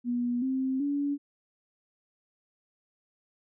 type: tone with pitch steps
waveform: sine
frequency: 242.5 / 262.9 / 285.1 Hz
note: B3 / C4 / C#4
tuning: -31 / +8 / +49 cents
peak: -26 dBFS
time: 0.04-1.18 s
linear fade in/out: 50 ms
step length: 380 ms
effects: none